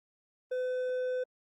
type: tone with hard clipping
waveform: triangle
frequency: 506 Hz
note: B4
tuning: 42 cents sharp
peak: -31 dBFS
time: 0.51-1.24 s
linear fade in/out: 10 ms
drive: 7 dB
effects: Opus 24 kbps